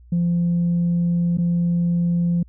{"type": "tone with dropouts", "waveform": "sine", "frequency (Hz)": 172.5, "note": "F3", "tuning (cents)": -21, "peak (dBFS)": -15, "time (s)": [0.12, 2.43], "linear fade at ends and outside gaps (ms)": 5, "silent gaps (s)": [1.373, 1.383], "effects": ["tanh soft clip ceiling -14 dBFS", "added 60 Hz sine -44 dBFS peak until 2.48 s"]}